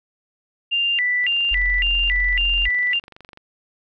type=tone with vibrato; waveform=sine; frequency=2349 Hz; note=D7; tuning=in tune; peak=-17 dBFS; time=0.71-3 s; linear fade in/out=20 ms; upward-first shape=square; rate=1.8 Hz; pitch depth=300 cents each way
type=click train; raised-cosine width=0.3 ms; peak=-26 dBFS; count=52; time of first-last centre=1.24-3.374 s; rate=23.9 Hz
type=tone; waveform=sine; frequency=44.05 Hz; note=F1; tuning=16 cents sharp; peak=-22 dBFS; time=1.51-2.69 s; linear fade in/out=10 ms
effects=none